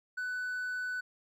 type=tone with hard clipping; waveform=triangle; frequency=1495 Hz; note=F#6; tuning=17 cents sharp; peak=-34 dBFS; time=0.17-1.01 s; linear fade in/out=10 ms; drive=5 dB; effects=none